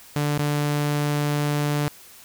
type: tone with dropouts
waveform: sawtooth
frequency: 146.83 Hz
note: D3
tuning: in tune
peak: -17 dBFS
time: 0.16-1.88 s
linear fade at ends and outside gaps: 0 ms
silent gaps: 0.378-0.391 s
effects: white hiss -47 dBFS RMS until 2.24 s